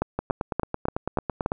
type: two click trains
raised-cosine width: 1 ms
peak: -12 / -9 dBFS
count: 13 / 6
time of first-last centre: 0.19-1.519 / 0.02-1.461 s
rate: 9.03 / 3.47 Hz
effects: none